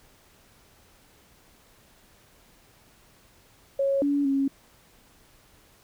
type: tone with pitch steps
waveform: sine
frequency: 550 / 284.9 / 274 Hz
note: C#5 / C#4 / C#4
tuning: -14 / +48 / -20 cents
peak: -21 dBFS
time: 3.79-4.48 s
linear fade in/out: 5 ms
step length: 230 ms
effects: pink hiss -58 dBFS RMS until 5.83 s